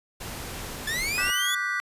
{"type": "noise", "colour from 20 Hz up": "pink", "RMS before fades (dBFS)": -36, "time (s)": [0.2, 1.31], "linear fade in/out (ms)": 10}
{"type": "linear sweep", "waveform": "sawtooth", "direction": "up", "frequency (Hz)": [1713, 3494], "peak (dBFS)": -23, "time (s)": [0.87, 1.55], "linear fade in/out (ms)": 5}
{"type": "chord", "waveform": "triangle", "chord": "G major seventh", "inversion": "second", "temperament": "just", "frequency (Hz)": [1176, 1470, 1568, 1960], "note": ["D6", "F#6", "G6", "B6"], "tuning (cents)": [2, -12, 0, -14], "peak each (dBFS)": [-31, -29, -32, -27], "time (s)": [1.18, 1.8], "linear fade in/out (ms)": 0}
{"effects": ["resampled to 32000 Hz"]}